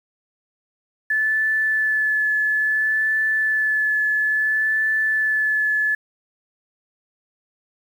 sine tone with vibrato, 1735 Hz, A6, 25 cents flat, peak -17 dBFS, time 1.1-5.95 s, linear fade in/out 5 ms, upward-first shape sine, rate 0.59 Hz, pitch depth 16 cents each way, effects 8-bit

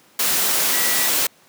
sine tone in noise, 1945 Hz, B6, 27 cents flat, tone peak -27 dBFS, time 0.73-1.08 s, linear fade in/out 5 ms, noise white, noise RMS -19 dBFS, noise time 0.19-1.27 s, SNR -11 dB, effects pink hiss -53 dBFS RMS until 1.48 s + high-pass 200 Hz 12 dB/octave

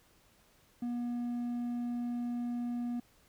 sine tone with hard clipping, 240.7 Hz, B3, 44 cents flat, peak -34 dBFS, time 0.82-3 s, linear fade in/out 5 ms, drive 3 dB, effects pink hiss -66 dBFS RMS until 3.28 s

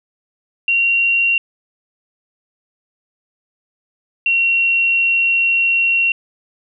sine tone pair in turn, 2753 / 2737 Hz, F7 / F7, -25 / -36 cents, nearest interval unison, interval 11 cents, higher first, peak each -12 dBFS, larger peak neither, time 0.68-1.38 / 4.26-6.12 s, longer second, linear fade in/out 2 ms, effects none

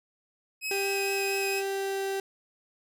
sawtooth tone with vibrato, 2539 Hz, D#7, 34 cents sharp, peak -27 dBFS, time 0.61-1.63 s, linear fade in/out 50 ms, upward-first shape sine, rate 4.3 Hz, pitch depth 14 cents each way
35% pulse tone with pitch glide, 394.5 to 389.7 Hz, G4 to G4, +11 to -10 cents, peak -27 dBFS, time 0.71-2.2 s, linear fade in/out 2 ms, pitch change -21 cents, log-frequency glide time 0.97-2.07 s
effects none

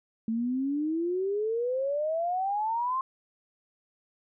sine exponential sweep, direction up, 220 to 1071 Hz, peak -26 dBFS, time 0.28-3.01 s, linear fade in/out 2 ms, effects none

